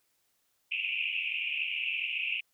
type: band-pass noise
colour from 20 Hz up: white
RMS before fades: -33 dBFS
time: 0.71-2.41 s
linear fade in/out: 10 ms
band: 2400 to 2800 Hz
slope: 96 dB/octave
effects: white hiss -74 dBFS RMS until 2.53 s